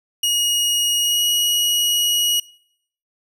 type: tone with pitch glide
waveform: sawtooth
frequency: 2880 to 2902 Hz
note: F#7 to F#7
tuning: -47 to -34 cents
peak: -13 dBFS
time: 0.23-2.4 s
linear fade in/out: 5 ms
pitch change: +13 cents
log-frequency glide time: 1-1.22 s
effects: noise-tail reverb RT60 0.7 s tail -24 dB re dry